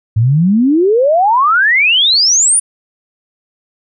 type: exponential sweep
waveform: sine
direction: up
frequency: 104.3 to 9900 Hz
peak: -7 dBFS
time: 0.16-2.6 s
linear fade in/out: 10 ms
effects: none